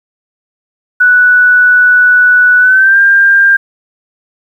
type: tone with pitch glide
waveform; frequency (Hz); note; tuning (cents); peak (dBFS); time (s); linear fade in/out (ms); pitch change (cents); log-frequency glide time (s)
sine; 1480 to 1595.4; F#6 to G6; 0 to +30; -3; 1-3.57; 10; +130; 2.59-2.98
effects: 7-bit